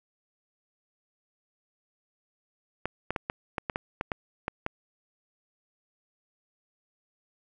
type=clicks; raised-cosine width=0.5 ms; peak=-14 dBFS; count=11; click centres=2.856 / 3.106 / 3.162 / 3.299 / 3.582 / 3.698 / 3.759 / 4.011 / 4.118 / 4.481 / 4.664 s; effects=none